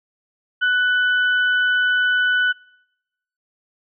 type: tone pair together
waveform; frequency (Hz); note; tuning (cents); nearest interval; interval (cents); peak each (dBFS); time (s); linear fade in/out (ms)
sine; 1486.2 / 3000; F#6 / F#7; +7 / +23; octave; 1216; -15 / -26; 0.61-2.53; 20
effects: noise-tail reverb RT60 0.9 s tail -26 dB re dry